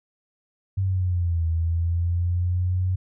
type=linear two-way sweep; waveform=sine; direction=down then up; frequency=97.2 to 81.6 to 92.8 Hz; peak=-20 dBFS; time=0.77-2.96 s; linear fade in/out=10 ms; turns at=1.47 s; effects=none